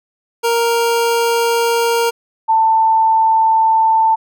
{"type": "tone pair in turn", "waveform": ["25% pulse", "sine"], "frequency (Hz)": [466.2, 889.8], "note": ["A#4", "A5"], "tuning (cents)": [0, 19], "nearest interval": "major seventh", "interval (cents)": 1119, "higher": "second", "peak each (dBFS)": -9, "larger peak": "neither", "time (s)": [[0.43, 2.11], [2.48, 4.16]], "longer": "neither", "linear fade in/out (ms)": 20, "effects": []}